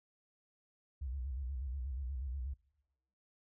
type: tone with vibrato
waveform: sine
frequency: 65.6 Hz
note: C2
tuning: 5 cents sharp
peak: -37 dBFS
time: 1.01-2.54 s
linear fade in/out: 10 ms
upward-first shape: square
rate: 8.3 Hz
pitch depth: 120 cents each way
effects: noise-tail reverb RT60 1.0 s tail -25 dB re dry